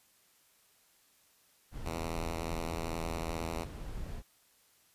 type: noise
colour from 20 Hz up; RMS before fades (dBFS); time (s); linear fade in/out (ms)
brown; -41; 1.71-4.23; 50
type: tone with vibrato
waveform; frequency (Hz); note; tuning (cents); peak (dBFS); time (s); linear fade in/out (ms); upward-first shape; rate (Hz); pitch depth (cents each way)
5% pulse; 82.41; E2; 0; -25; 1.85-3.65; 20; sine; 11; 36
effects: white hiss -67 dBFS RMS until 4.94 s + resampled to 32000 Hz